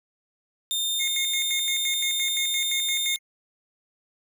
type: tone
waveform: sawtooth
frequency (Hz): 3629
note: A#7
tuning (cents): -47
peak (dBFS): -21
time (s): 0.71-3.16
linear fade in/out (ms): 0
type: tone with tremolo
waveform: square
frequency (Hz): 2151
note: C7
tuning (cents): +47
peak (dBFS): -28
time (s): 0.99-3.19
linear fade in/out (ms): 20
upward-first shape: square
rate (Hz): 5.8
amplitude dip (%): 80
effects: none